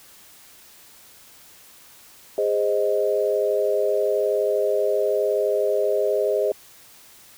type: chord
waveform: sine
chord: Ab major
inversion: none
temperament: equal with one note detuned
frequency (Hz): 411 / 523.3 / 622.3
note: Ab4 / C5 / Eb5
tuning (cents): -18 / 0 / 0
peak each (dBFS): -22 / -24 / -23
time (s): 2.38-6.52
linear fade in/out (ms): 2
effects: white hiss -49 dBFS RMS until 7.37 s